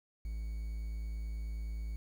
triangle tone with quantisation, 54.7 Hz, A1, 9 cents flat, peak -34 dBFS, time 0.25-1.96 s, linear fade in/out 0 ms, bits 10, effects none

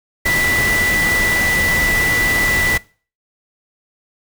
sine tone in noise, 1975.5 Hz, B6, in tune, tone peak -15 dBFS, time 0.25-2.78 s, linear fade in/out 10 ms, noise pink, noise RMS -21 dBFS, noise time 0.25-2.78 s, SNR +3 dB, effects noise-tail reverb RT60 0.4 s tail -22 dB re dry

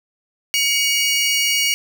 25% pulse tone pair together, 2248 / 2870 Hz, C#7 / F7, +24 / +47 cents, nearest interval major third, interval 423 cents, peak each -15 dBFS, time 0.54-1.74 s, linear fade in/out 0 ms, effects none

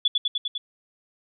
sine tone with echo, 3439 Hz, A7, 40 cents flat, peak -16 dBFS, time 0.05-0.08 s, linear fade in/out 5 ms, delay 100 ms, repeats 5, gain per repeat -2 dB, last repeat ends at 0.58 s, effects none

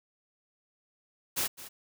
white noise with echo, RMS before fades -30 dBFS, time 1.36-1.48 s, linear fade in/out 20 ms, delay 210 ms, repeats 1, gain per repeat -15 dB, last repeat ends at 1.69 s, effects none

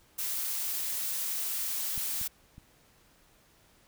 blue noise, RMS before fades -33 dBFS, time 0.18-2.28 s, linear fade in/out 10 ms
clicks, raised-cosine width 5 ms, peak -31 / -33 / -36 dBFS, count 3, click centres 1.978 / 2.214 / 2.581 s
effects pink hiss -63 dBFS RMS until 3.87 s

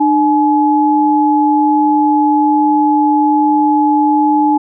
sine tone pair together, 300.2 / 849 Hz, D4 / G#5, +38 / +38 cents, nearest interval octave + tritone, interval 1800 cents, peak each -11 dBFS, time 0-4.58 s, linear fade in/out 10 ms, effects none

